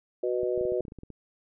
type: harmonic tone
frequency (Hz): 123.47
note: B2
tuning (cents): 0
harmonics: 3 / 4 / 5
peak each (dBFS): -28 / -30 / -32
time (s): 0.23-0.81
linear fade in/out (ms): 5
type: clicks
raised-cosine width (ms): 3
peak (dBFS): -30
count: 12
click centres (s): 0.432 / 0.577 / 0.611 / 0.653 / 0.721 / 0.806 / 0.852 / 0.882 / 0.921 / 0.987 / 1.034 / 1.103
effects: none